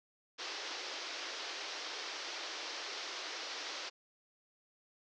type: band-pass noise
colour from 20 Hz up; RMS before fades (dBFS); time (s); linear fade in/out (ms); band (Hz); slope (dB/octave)
white; -43; 0.38-3.9; 20; 310 to 5700; 48
effects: none